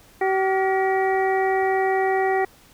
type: harmonic tone with a mistuned harmonic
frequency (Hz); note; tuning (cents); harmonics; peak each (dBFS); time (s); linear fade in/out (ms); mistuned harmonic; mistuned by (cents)
382.2; G4; -44; 1 / 2 / 3 / 4 / 5 / 6; -21 / -22 / -36 / -36 / -27 / -37; 0.21-2.45; 5; 4; -120
effects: pink hiss -52 dBFS RMS until 2.73 s